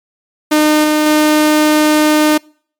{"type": "tone with level steps", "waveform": "sawtooth", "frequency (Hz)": 304.5, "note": "D#4", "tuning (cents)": -37, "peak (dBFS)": [-4, -6, -4], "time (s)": [0.51, 2.38], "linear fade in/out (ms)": 10, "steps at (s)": [0.84, 1.06], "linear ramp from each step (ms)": 2, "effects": ["noise-tail reverb RT60 0.5 s tail -26 dB re dry", "MP3 96 kbps"]}